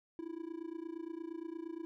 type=tone with amplitude modulation; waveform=triangle; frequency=330.2 Hz; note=E4; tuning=3 cents sharp; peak=-35 dBFS; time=0.19-1.85 s; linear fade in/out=0 ms; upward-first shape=sine; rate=28.6 Hz; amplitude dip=90%; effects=none